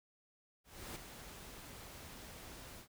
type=noise with ADSR envelope; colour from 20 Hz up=pink; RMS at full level=-45 dBFS; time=0.64-2.88 s; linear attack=320 ms; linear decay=5 ms; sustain=-7 dB; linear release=90 ms; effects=none